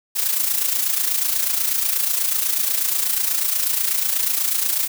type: noise with amplitude modulation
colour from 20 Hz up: blue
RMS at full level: -18 dBFS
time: 0.15-4.88 s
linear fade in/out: 20 ms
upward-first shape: sine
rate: 28.2 Hz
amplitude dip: 60%
effects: none